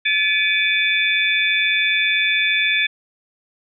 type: tone cluster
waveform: sine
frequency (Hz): 1726 / 2299 / 2485 / 3491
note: A6 / D7 / D#7 / A7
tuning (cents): -34 / -37 / -3 / -14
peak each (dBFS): -21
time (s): 0.05-2.87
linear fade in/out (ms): 10
effects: none